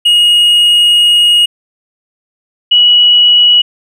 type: tone pair in turn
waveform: triangle / sine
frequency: 2878 / 2927 Hz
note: F#7 / F#7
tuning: -49 / -19 cents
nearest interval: unison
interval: 30 cents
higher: second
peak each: -3 dBFS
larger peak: neither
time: 0.05-1.46 / 2.71-3.62 s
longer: first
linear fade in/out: 10 ms
effects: none